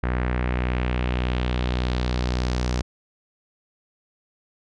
sawtooth tone with low-pass filter sweep, 61.74 Hz, B1, in tune, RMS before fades -24 dBFS, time 0.03-2.82 s, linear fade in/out 5 ms, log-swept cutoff 1800 to 5900 Hz, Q 2, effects none

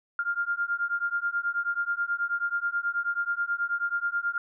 sine beating tone pair, 1396.9 / 1406.2 Hz, F6 / F6, 0 / +11 cents, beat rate 9.3 Hz, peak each -29 / -29 dBFS, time 0.19-4.38 s, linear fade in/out 2 ms, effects none

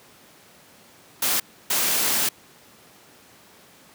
white noise bursts at uneven times, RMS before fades -22 dBFS, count 2, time 1.22-1.4 / 1.7-2.29 s, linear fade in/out 5 ms, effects pink hiss -51 dBFS RMS until 3.94 s + high-pass 150 Hz 12 dB/octave

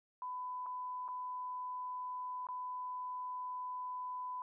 sine tone with dropouts, 1001 Hz, B5, 23 cents sharp, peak -39 dBFS, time 0.22-4.42 s, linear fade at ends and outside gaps 1 ms, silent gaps 0.661-0.665 / 1.08-1.086 / 2.469-2.487 s, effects none

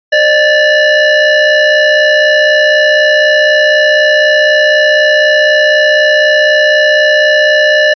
square ring-modulated tone, 574 Hz, D5, 40 cents flat, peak -3 dBFS, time 0.12-7.94 s, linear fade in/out 10 ms, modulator 1180 Hz, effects resampled to 11025 Hz

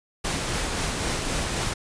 pink noise with tremolo, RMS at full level -26 dBFS, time 0.24-1.74 s, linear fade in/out 10 ms, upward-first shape sine, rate 3.8 Hz, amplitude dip 25%, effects resampled to 22050 Hz

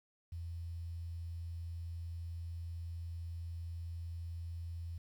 sine tone with quantisation, 84.5 Hz, E2, 43 cents sharp, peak -40 dBFS, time 0.32-4.98 s, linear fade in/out 5 ms, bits 11, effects none

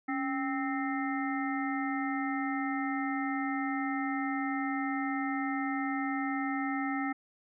harmonic tone with a mistuned harmonic, 261.6 Hz, C4, in tune, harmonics 1 / 3 / 5 / 7 / 8, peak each -32 / -37 / -39 / -40 / -41 dBFS, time 0.08-7.13 s, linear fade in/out 10 ms, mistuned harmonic 1, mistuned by +100 cents, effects none

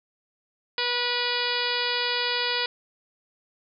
harmonic tone, 486.9 Hz, B4, 25 cents flat, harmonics 1 / 2 / 3 / 4 / 5 / 6 / 7 / 8 / 9 / 10, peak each -33 / -33 / -33 / -33 / -33 / -33 / -33 / -33 / -33 / -33 dBFS, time 0.78-2.66 s, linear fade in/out 2 ms, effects none

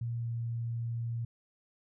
sine tone with pitch glide, 117.6 to 116.65 Hz, A#2 to A#2, +16 to +2 cents, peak -32 dBFS, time 0.01-1.25 s, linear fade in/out 5 ms, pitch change -14 cents, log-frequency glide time 0.18-0.27 s, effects none

